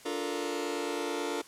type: chord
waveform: sawtooth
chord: Bb major seventh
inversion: first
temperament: just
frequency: 291.4 / 349.6 / 437 / 466.2 Hz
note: D4 / F4 / A4 / Bb4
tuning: -13 / +2 / -12 / 0 cents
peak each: -33 dBFS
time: 0.05-1.42 s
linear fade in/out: 10 ms
effects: white hiss -53 dBFS RMS until 1.47 s + low-pass 10000 Hz 12 dB/octave